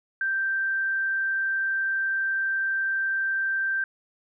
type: tone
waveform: sine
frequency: 1568 Hz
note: G6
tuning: in tune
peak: -23 dBFS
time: 0.21-3.84 s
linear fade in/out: 2 ms
effects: none